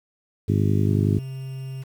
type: harmonic tone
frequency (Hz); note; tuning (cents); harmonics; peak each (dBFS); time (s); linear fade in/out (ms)
50.9; G#1; -34; 2 / 3 / 4 / 5 / 6 / 7 / 8; -20 / -24 / -26 / -28 / -30 / -31 / -32; 0.48-1.19; 10
type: tone with pitch glide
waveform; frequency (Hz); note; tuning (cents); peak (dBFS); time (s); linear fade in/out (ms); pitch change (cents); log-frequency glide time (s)
triangle; 130.3 to 132.88; C3 to C3; -7 to +27; -28; 0.86-1.84; 20; +34; 1-1.17
effects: 8-bit